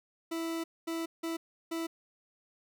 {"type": "tone bursts at uneven times", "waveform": "40% pulse", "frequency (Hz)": 329.6, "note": "E4", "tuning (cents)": 0, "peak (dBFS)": -32, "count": 4, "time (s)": [[0.31, 0.64], [0.87, 1.06], [1.23, 1.37], [1.71, 1.87]], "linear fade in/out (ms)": 10, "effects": []}